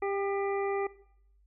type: harmonic tone with a mistuned harmonic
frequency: 396.6 Hz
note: G4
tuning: 20 cents sharp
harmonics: 1 / 2 / 3 / 5 / 6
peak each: -30 / -35 / -40 / -41 / -46 dBFS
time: 0.02-0.87 s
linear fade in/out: 5 ms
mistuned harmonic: 3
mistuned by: +21 cents
effects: noise-tail reverb RT60 0.7 s tail -19 dB re dry + added 50 Hz sine -61 dBFS peak until 1.46 s